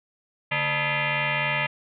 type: tone with frequency modulation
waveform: sine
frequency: 143.7 Hz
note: D3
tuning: 37 cents flat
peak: -22 dBFS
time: 0.51-1.67 s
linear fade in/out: 10 ms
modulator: 371 Hz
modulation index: 7.3
effects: none